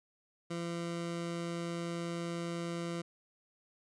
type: tone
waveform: 20% pulse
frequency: 170.2 Hz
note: F3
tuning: 44 cents flat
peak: -31 dBFS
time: 0.5-3.02 s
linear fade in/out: 10 ms
effects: resampled to 22050 Hz